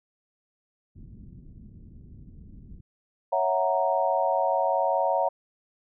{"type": "low-pass noise", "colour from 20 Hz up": "pink", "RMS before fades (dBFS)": -46, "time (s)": [0.95, 2.81], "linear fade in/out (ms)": 10, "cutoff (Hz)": 250, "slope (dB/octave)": 24}
{"type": "chord", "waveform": "sine", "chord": "F# dominant seventh", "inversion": "second", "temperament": "equal", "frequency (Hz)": [554.4, 659.3, 740, 932.3], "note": ["C#5", "E5", "F#5", "A#5"], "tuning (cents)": [0, 0, 0, 0], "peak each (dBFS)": -27, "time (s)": [3.32, 5.29], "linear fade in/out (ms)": 10}
{"effects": []}